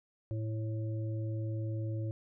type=harmonic tone; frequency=110 Hz; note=A2; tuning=in tune; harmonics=1 / 3 / 5; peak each=-33 / -43 / -47 dBFS; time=0.31-2.11 s; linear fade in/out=0 ms; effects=none